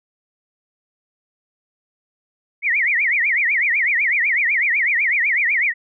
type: tone with vibrato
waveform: sine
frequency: 2102 Hz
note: C7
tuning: 7 cents sharp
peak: -15 dBFS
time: 2.62-5.74 s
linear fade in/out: 50 ms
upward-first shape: triangle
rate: 8 Hz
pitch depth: 280 cents each way
effects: none